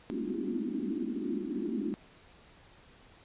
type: band-pass noise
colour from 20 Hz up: pink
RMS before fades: -34 dBFS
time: 0.1-1.94 s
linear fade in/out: 0 ms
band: 200 to 370 Hz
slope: 96 dB/octave
effects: pink hiss -58 dBFS RMS until 3.24 s + resampled to 8000 Hz